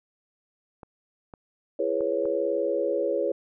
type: clicks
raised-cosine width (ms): 1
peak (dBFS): -28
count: 4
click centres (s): 0.832 / 1.338 / 2.008 / 2.255
type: chord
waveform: sine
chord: C# minor seventh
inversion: first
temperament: equal with one note detuned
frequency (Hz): 337.1 / 415.3 / 493.9 / 554.4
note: E4 / G#4 / B4 / C#5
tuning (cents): +39 / 0 / 0 / 0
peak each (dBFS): -31 / -29 / -29 / -27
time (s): 1.79-3.32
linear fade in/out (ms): 5
effects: none